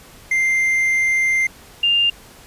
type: tone pair in turn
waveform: triangle / sine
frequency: 2093 / 2801 Hz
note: C7 / F7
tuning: 0 / +4 cents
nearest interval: perfect fourth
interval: 504 cents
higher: second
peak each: -13 dBFS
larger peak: neither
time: 0.31-1.47 / 1.83-2.1 s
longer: first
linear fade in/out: 5 ms
effects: pink hiss -44 dBFS RMS until 2.46 s + resampled to 32000 Hz